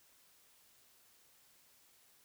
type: silence
effects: white hiss -67 dBFS RMS until 2.24 s